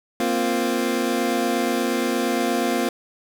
25% pulse chord, Bb suspended second, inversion none, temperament equal, 233.1 / 261.6 / 349.2 Hz, Bb3 / C4 / F4, 0 / 0 / 0 cents, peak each -21 dBFS, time 0.2-2.89 s, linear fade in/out 2 ms, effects none

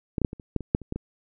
clicks, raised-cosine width 3 ms, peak -13 / -11 / -7 / -22 / -29 / -11 / -22 / -6 / -27 / -16 / -18 dBFS, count 11, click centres 0.182 / 0.217 / 0.248 / 0.331 / 0.398 / 0.563 / 0.607 / 0.749 / 0.817 / 0.924 / 0.96 s, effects none

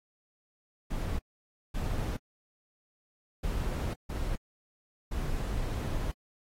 brown noise bursts at uneven times, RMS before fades -32 dBFS, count 5, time 0.9-1.19 / 1.74-2.17 / 3.43-3.94 / 4.09-4.36 / 5.11-6.12 s, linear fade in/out 10 ms, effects AAC 48 kbps

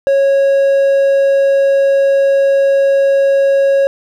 triangle tone, 550 Hz, C#5, 14 cents flat, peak -6 dBFS, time 0.07-3.87 s, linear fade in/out 0 ms, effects none

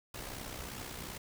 pink noise with amplitude modulation, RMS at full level -41 dBFS, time 0.14-1.18 s, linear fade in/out 5 ms, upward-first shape sine, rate 62.6 Hz, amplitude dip 55%, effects none

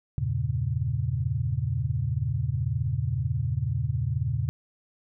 sine chord, E diminished seventh, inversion none, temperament equal, 82.41 / 98 / 116.54 / 138.59 Hz, E2 / G2 / Bb2 / Db3, 0 / 0 / 0 / 0 cents, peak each -32 / -33 / -28 / -29 dBFS, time 0.18-4.49 s, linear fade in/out 0 ms, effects none

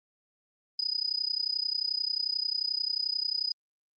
sine tone with amplitude modulation, 4978 Hz, D#8, in tune, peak -24 dBFS, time 0.79-3.52 s, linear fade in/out 2 ms, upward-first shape sine, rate 31.3 Hz, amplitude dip 95%, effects Opus 24 kbps

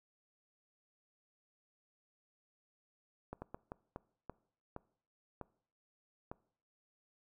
slowing click train, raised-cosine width 1 ms, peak -29 dBFS, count 9, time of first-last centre 3.33-6.315 s, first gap 90 ms, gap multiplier 1.39, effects noise-tail reverb RT60 0.6 s tail -22 dB re dry

